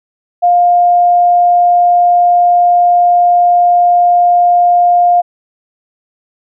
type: tone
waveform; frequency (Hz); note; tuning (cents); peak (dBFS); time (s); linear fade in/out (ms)
sine; 705; F5; +16; -5; 0.42-5.22; 20
effects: none

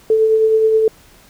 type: tone with tremolo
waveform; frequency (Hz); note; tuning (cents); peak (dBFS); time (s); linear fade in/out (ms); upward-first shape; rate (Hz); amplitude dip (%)
sine; 440; A4; 0; -8; 0.1-0.88; 2; triangle; 9.5; 40
effects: pink hiss -47 dBFS RMS until 1.29 s

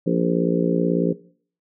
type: harmonic tone with a mistuned harmonic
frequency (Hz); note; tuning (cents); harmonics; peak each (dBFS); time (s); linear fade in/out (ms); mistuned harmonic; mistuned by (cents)
58.27; A#1; 0; 3 / 4 / 5 / 6 / 7 / 8 / 9; -21 / -27 / -23 / -29 / -26 / -28 / -28; 0.06-1.13; 10; 9; -23
effects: noise-tail reverb RT60 0.5 s tail -19 dB re dry

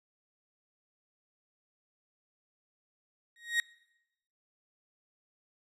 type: tone with exponential growth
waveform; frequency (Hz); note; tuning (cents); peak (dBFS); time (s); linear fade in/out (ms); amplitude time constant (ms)
35% pulse; 1879; A#6; +13; -21; 3.36-3.6; 1; 51
effects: noise-tail reverb RT60 0.9 s tail -24 dB re dry + low-pass 9000 Hz 12 dB/octave

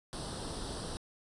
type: noise with comb filter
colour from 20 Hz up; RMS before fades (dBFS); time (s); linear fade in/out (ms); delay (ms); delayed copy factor
pink; -40; 0.13-0.97; 0; 0.22; +0.75
effects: resampled to 24000 Hz

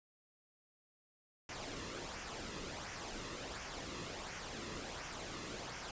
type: noise with flanger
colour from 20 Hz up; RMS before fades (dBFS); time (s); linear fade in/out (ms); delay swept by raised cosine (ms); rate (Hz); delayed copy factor
pink; -45; 1.49-5.91; 2; 0.24 to 1.34; 1.4; -0.5
effects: resampled to 16000 Hz

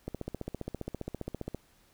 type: click train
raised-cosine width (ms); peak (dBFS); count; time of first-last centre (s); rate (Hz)
2; -22; 23; 0.08-1.547; 15
effects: pink hiss -65 dBFS RMS until 1.93 s

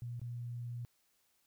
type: tone with dropouts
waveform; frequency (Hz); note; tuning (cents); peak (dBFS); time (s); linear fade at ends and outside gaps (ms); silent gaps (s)
sine; 120; B2; -49; -39; 0.02-0.85; 0; 0.195-0.216
effects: white hiss -75 dBFS RMS until 1.46 s

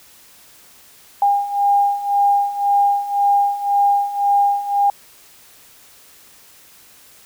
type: beating tone pair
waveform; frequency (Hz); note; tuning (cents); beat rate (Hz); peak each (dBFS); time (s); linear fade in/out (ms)
sine; 806 / 807.9; G5 / G#5; +48 / -48; 1.9; -19 / -15; 1.22-4.9; 2
effects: white hiss -47 dBFS RMS until 7.25 s

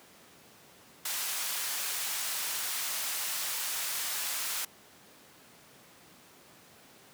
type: band-pass noise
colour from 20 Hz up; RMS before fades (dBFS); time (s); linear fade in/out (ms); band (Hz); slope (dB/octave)
white; -34; 1.05-4.65; 5; 830 to 16000; 12
effects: pink hiss -56 dBFS RMS until 7.13 s + high-pass 150 Hz 12 dB/octave

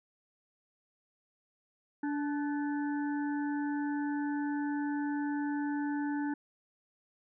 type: harmonic tone with a mistuned harmonic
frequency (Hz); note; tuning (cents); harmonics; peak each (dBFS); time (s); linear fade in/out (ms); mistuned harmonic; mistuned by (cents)
290; D4; -22; 1 / 3 / 5 / 6; -31 / -41 / -45 / -47; 2.03-6.34; 5; 5; +57
effects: none

